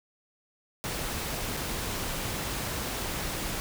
pink noise with dropouts, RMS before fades -33 dBFS, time 0.84-3.6 s, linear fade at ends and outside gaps 0 ms, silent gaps 1.567-1.571 s, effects none

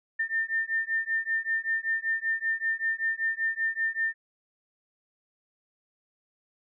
sine beating tone pair, 1800 / 1805.2 Hz, A6 / A6, +39 / +44 cents, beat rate 5.2 Hz, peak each -29 dBFS, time 0.19-4.14 s, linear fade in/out 10 ms, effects none

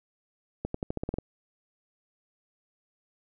accelerating click train, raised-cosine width 2 ms, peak -17 dBFS, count 9, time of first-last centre 0.65-1.185 s, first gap 94 ms, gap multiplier 0.9, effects none

